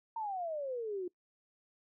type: exponential sweep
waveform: sine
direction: down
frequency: 926 to 349.2 Hz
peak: -35 dBFS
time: 0.16-1.08 s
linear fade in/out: 5 ms
effects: noise-tail reverb RT60 0.1 s tail -21 dB re dry